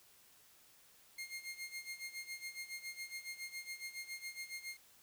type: tone with tremolo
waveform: sawtooth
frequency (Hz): 2129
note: C7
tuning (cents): +30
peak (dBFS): -38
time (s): 1.18-4.77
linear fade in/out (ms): 5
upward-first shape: sine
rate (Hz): 7.2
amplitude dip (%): 80
effects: white hiss -65 dBFS RMS until 5.02 s